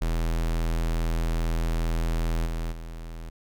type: tone with level steps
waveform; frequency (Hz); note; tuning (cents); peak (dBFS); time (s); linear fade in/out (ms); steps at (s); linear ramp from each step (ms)
square; 41.2; E1; 0; -24 / -28 / -36; 0.01-3.3; 10; 2.45 / 2.71; 20
effects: none